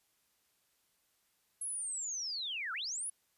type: linear two-way sweep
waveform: sine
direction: down then up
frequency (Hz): 10890 to 1270 to 10890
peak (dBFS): -36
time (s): 1.61-3.1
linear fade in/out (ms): 5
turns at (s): 2.73
effects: white hiss -75 dBFS RMS until 3.37 s + resampled to 32000 Hz